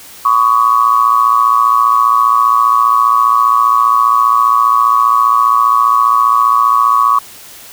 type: tone with amplitude modulation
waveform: sine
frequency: 1126 Hz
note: C#6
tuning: 27 cents sharp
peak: -3 dBFS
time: 0.25-7.19 s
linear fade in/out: 5 ms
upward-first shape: sine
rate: 115 Hz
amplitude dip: 85%
effects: white hiss -35 dBFS RMS until 7.72 s